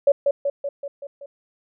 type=tone with echo; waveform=sine; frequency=564 Hz; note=C#5; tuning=30 cents sharp; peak=-11 dBFS; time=0.07-0.12 s; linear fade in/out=5 ms; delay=190 ms; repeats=6; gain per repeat=-4 dB; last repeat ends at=1.26 s; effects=none